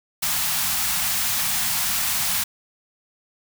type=band-stop noise; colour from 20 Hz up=white; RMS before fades=-23 dBFS; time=0.22-2.44 s; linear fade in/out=10 ms; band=240 to 680 Hz; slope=48 dB/octave; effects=none